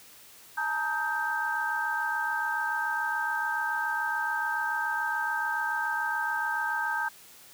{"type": "tone cluster", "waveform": "sine", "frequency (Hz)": [860, 927, 1261, 1569], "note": ["A5", "A#5", "D#6", "G6"], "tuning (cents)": [-40, -10, 23, 1], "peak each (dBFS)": [-35, -33, -37, -29], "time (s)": [0.57, 7.09], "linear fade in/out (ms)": 10, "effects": ["white hiss -52 dBFS RMS until 7.53 s", "high-pass 60 Hz 12 dB/octave"]}